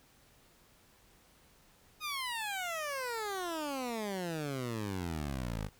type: exponential sweep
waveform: 15% pulse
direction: down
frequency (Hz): 1261 to 49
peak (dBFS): -29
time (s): 2-5.7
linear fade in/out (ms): 50
effects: pink hiss -64 dBFS RMS until 5.79 s